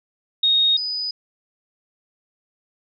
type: tone pair in turn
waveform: sine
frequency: 3729 / 4978 Hz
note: A#7 / D#8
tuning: 0 / 0 cents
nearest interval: perfect fourth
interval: 500 cents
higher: second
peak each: -14 / -23 dBFS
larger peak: first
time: 0.43-0.77 / 0.77-1.11 s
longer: neither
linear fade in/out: 5 ms
effects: none